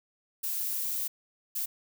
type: noise bursts at uneven times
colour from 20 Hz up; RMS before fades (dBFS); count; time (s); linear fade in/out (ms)
violet; -32; 2; 0.43-1.08 / 1.55-1.66; 10
effects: none